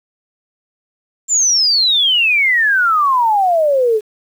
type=exponential sweep; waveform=sine; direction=down; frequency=7360 to 415.3 Hz; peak=-10 dBFS; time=1.28-4.01 s; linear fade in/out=50 ms; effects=7-bit